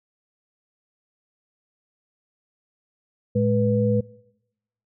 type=tone cluster; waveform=sine; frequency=112.1 / 209.9 / 490.1 Hz; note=A2 / G#3 / B4; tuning=+33 / +19 / -13 cents; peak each=-22 dBFS; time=3.35-4.01 s; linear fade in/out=10 ms; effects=noise-tail reverb RT60 0.9 s tail -23 dB re dry